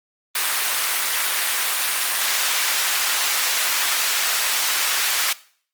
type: high-pass noise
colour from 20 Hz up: pink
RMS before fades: -21 dBFS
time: 0.35-5.33 s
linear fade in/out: 5 ms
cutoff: 1400 Hz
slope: 12 dB/octave
effects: noise-tail reverb RT60 0.5 s tail -19 dB re dry + Opus 32 kbps